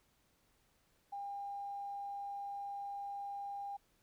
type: tone with tanh clipping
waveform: triangle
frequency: 803 Hz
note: G5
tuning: 41 cents sharp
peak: -40 dBFS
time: 1.12-3.77 s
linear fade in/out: 10 ms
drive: 3 dB
effects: pink hiss -74 dBFS RMS until 4.02 s